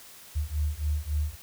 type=beating tone pair; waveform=sine; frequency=73.3 / 76.9 Hz; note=D2 / D#2; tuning=-3 / -20 cents; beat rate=3.6 Hz; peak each=-29 dBFS; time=0.35-1.36 s; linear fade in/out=20 ms; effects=white hiss -49 dBFS RMS until 1.42 s